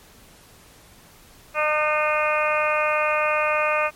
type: harmonic tone with a mistuned harmonic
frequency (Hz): 303.5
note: D#4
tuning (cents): -43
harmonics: 2 / 3 / 4 / 5 / 6 / 7 / 8 / 9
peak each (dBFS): -23 / -30 / -24 / -30 / -35 / -30 / -25 / -35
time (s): 1.54-3.91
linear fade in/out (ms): 50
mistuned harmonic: 8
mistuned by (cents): +29
effects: pink hiss -50 dBFS RMS until 3.95 s + MP3 64 kbps